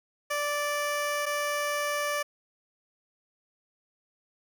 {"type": "tone pair in turn", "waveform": "15% pulse", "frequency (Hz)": [585, 585], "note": ["D5", "D5"], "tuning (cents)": [-7, -7], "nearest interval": "unison", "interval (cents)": 0, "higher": "neither", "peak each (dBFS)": -21, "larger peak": "neither", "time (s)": [[0.3, 1.26], [1.26, 2.23]], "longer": "second", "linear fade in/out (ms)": 10, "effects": []}